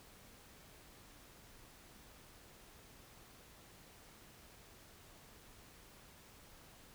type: silence
effects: pink hiss -60 dBFS RMS until 6.94 s